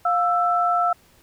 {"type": "tone pair together", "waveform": "sine", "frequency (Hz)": [704.7, 1326], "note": ["F5", "E6"], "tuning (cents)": [15, 10], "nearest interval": "major seventh", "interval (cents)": 1095, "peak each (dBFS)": -20, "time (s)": [0.05, 0.93], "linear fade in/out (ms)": 5, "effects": ["pink hiss -56 dBFS RMS until 1.22 s"]}